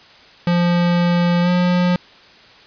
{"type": "tone with pitch glide", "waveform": "square", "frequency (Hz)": [174.3, 178.48], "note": ["F3", "F3"], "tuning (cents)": [-3, 38], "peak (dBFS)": -14, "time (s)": [0.47, 1.96], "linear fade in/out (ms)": 2, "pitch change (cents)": 41, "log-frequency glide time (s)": [1.42, 1.49], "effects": ["white hiss -45 dBFS RMS until 2.66 s", "resampled to 11025 Hz"]}